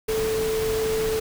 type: tone in noise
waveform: sine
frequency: 440 Hz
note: A4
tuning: in tune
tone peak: -22 dBFS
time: 0.08-1.2 s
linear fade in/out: 10 ms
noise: pink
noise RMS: -31 dBFS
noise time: 0.08-1.2 s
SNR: +6 dB
effects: none